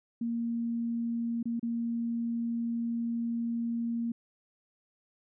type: tone with dropouts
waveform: sine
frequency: 233.1 Hz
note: A#3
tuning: in tune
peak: -29 dBFS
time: 0.21-4.12 s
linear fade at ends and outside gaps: 5 ms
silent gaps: 1.429-1.455 / 1.596-1.628 s
effects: none